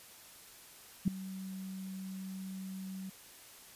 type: tone with ADSR envelope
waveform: sine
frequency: 190.1 Hz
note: F#3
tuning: 47 cents sharp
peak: -22 dBFS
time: 1.05-3.1 s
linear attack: 28 ms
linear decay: 3 ms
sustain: -18 dB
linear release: 9 ms
effects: white hiss -55 dBFS RMS until 3.75 s + resampled to 32000 Hz